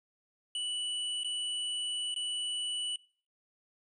square tone with dropouts, 2960 Hz, F#7, in tune, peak -33 dBFS, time 0.55-2.96 s, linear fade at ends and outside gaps 2 ms, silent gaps 1.234-1.245 / 2.143-2.161 s, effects noise-tail reverb RT60 0.4 s tail -20 dB re dry + resampled to 24000 Hz

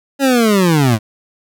25% pulse linear sweep, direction down, 280.8 to 102.8 Hz, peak -6 dBFS, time 0.19-0.99 s, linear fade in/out 50 ms, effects none

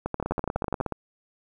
two click trains, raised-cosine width 1 ms, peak -13 / -14 dBFS, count 10 / 13, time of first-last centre 0.06-0.81 / 0.2-0.923 s, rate 12 / 16.6 Hz, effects 9-bit

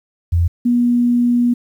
sine tone pair in turn, 85.4 / 241.5 Hz, F2 / B3, -38 / -39 cents, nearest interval octave + tritone, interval 1799 cents, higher second, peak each -11 dBFS, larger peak neither, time 0.32-0.48 / 0.65-1.54 s, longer second, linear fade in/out 10 ms, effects 8-bit

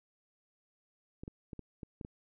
clicks, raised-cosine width 3 ms, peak -30 dBFS, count 7, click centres 1.235 / 1.279 / 1.532 / 1.593 / 1.832 / 2.012 / 2.049 s, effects none

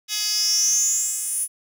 10% pulse tone with high-pass filter sweep, 421.7 Hz, G#4, 26 cents sharp, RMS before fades -22 dBFS, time 0.08-1.48 s, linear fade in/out 50 ms, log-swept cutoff 4100 to 10000 Hz, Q 9.4, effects none

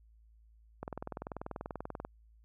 click train, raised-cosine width 1 ms, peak -25 dBFS, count 26, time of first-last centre 0.83-2.05 s, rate 20.5 Hz, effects added 55 Hz sine -59 dBFS peak until 2.44 s

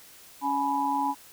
sine tone cluster, 278.9 / 843 / 986 Hz, C#4 / G#5 / B5, +11 / +26 / -3 cents, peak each -31 / -27 / -28 dBFS, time 0.41-1.15 s, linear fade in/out 50 ms, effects white hiss -51 dBFS RMS until 1.32 s

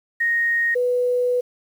sine tone pair in turn, 1864.7 / 493.9 Hz, A#6 / B4, 0 / 0 cents, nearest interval octave + major seventh, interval 2300 cents, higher first, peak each -17 dBFS, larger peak neither, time 0.2-0.75 / 0.75-1.41 s, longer second, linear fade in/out 10 ms, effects 8-bit

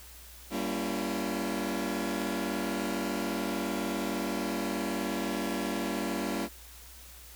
sawtooth chord, G diminished seventh, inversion none, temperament just, 196 / 235.2 / 282.2 / 338.7 Hz, G3 / Bb3 / Db4 / Fb4, 0 / +16 / +31 / +47 cents, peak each -32 dBFS, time 0.5-6.49 s, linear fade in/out 50 ms, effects added 60 Hz sine -51 dBFS peak until 7.35 s + white hiss -51 dBFS RMS until 7.35 s

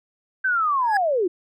sine linear sweep, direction down, 1568 to 330 Hz, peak -18 dBFS, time 0.44-1.28 s, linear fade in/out 10 ms
triangle tone with exponential growth, 1669 Hz, G#6, 8 cents sharp, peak -15 dBFS, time 0.81-0.97 s, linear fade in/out 2 ms, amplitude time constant 34 ms
effects none

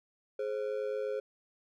triangle ring-modulated tone, 475.9 Hz, A#4, 36 cents sharp, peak -27 dBFS, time 0.39-1.2 s, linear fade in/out 5 ms, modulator 54.1 Hz, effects none

